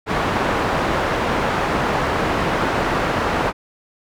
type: low-pass noise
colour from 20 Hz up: white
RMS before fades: -20 dBFS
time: 0.06-3.53 s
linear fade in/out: 50 ms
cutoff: 1200 Hz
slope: 12 dB/octave
effects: none